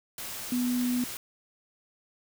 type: tone in noise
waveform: sine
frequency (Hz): 246.9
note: B3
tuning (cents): 0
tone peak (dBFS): -25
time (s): 0.52-1.04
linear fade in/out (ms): 2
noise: white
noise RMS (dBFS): -38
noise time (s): 0.18-1.17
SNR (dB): +10
effects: none